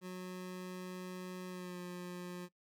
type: tone with pitch glide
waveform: 25% pulse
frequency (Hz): 183 to 178.41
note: F#3 to F3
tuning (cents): -19 to +37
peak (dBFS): -39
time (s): 0.01-2.49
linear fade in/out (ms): 50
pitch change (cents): -44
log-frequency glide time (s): 1.49-1.79
effects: noise-tail reverb RT60 0.1 s tail -21 dB re dry